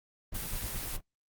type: noise with tremolo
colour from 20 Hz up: brown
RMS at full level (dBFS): -36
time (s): 0.32-1.01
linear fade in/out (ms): 5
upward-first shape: sine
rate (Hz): 9.8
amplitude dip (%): 75
type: noise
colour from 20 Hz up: white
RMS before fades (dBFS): -39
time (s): 0.34-0.97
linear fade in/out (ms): 10
effects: noise-tail reverb RT60 0.1 s tail -17 dB re dry + Opus 32 kbps